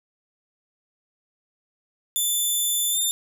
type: tone with pitch glide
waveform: 5% pulse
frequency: 3520 to 3604 Hz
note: A7 to A7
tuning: 0 to +41 cents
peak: -14 dBFS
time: 2.16-3.11 s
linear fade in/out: 0 ms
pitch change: +41 cents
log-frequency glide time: 2.91-2.96 s
effects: none